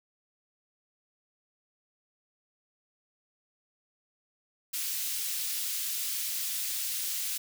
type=high-pass noise; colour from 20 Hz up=white; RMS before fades=-33 dBFS; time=4.73-7.38 s; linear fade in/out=10 ms; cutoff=2800 Hz; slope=12 dB/octave; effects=none